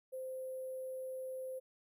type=tone with sample-and-hold; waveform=sine; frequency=519 Hz; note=C5; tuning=14 cents flat; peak=-40 dBFS; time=0.12-1.6 s; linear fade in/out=20 ms; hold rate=11025 Hz; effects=none